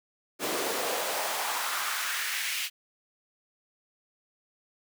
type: noise with high-pass filter sweep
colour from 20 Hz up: pink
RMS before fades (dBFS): -31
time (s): 0.39-2.7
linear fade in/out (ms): 50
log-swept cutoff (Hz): 330 to 2600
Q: 1.9
effects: none